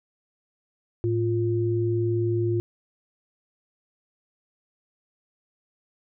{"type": "tone pair together", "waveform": "sine", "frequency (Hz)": [109.99, 349.2], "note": ["A2", "F4"], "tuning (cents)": [0, 0], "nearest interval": "octave + minor sixth", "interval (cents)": 2000, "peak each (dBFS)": -24, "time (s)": [1.04, 2.6], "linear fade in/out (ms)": 0, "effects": []}